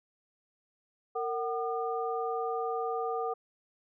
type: tone cluster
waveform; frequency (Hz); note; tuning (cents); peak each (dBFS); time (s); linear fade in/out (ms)
sine; 460.1 / 750 / 1209; A#4 / F#5 / D6; -23 / +23 / +50; -33 / -34 / -37; 1.15-3.34; 10
effects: none